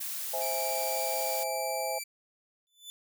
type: noise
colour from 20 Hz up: blue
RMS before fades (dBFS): -36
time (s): 0-1.44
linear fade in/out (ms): 10
type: chord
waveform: sine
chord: C augmented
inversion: none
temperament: equal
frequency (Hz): 523.3 / 659.3 / 830.6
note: C5 / E5 / G#5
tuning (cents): 0 / 0 / 0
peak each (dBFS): -35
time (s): 0.33-1.99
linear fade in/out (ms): 10
type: tone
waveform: 10% pulse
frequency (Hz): 2332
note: D7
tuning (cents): -13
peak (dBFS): -27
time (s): 0.41-2.04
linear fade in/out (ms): 10
type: tone with exponential growth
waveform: sawtooth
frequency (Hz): 3500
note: A7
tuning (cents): -10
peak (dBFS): -36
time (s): 2.67-2.9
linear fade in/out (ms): 0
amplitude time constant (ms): 48
effects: none